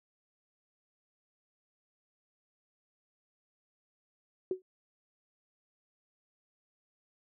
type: tone with exponential decay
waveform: sine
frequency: 372.1 Hz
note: F#4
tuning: 10 cents sharp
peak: -25 dBFS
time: 4.51-4.62 s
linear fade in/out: 2 ms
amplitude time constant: 22 ms
effects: none